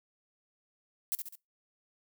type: noise with echo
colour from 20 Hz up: violet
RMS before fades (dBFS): -31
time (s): 1.12-1.15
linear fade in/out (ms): 0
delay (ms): 68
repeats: 3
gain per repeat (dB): -6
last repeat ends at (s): 1.354
effects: noise-tail reverb RT60 0.2 s tail -22 dB re dry